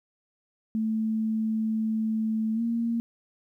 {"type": "tone with pitch glide", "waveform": "sine", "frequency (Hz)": [220, 232], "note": ["A3", "A#3"], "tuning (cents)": [0, -8], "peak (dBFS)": -24, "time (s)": [0.75, 3], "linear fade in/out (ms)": 0, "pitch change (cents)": 92, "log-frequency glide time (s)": [2.54, 2.61], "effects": ["11-bit"]}